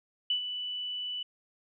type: tone with ADSR envelope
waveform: sine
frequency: 2974 Hz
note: F#7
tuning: 8 cents sharp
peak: -24 dBFS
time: 0.3-1.23 s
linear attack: 4 ms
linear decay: 99 ms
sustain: -9 dB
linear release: 6 ms
effects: none